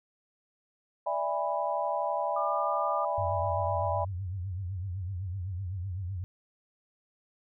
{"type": "chord", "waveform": "sine", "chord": "E dominant seventh", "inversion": "third", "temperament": "equal with one note detuned", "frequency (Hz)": [587.3, 659.3, 817.8, 987.8], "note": ["D5", "E5", "G#5", "B5"], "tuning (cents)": [0, 0, -27, 0], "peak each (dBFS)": -33, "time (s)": [1.06, 4.05], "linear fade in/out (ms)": 10}
{"type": "tone", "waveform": "sine", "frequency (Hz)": 1201, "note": "D6", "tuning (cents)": 38, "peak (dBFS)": -31, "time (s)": [2.36, 3.05], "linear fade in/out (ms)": 5}
{"type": "tone with vibrato", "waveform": "sine", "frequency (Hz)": 93, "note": "F#2", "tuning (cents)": 9, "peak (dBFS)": -32, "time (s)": [3.18, 6.24], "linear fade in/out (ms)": 0, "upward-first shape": "triangle", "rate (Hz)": 7.9, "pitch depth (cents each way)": 160}
{"effects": []}